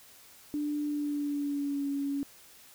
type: tone with pitch glide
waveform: sine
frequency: 295.3 to 280.7 Hz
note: D4 to C#4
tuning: +10 to +22 cents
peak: -29 dBFS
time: 0.54-2.23 s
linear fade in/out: 0 ms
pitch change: -88 cents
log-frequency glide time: 0.85-1.89 s
effects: white hiss -55 dBFS RMS until 2.74 s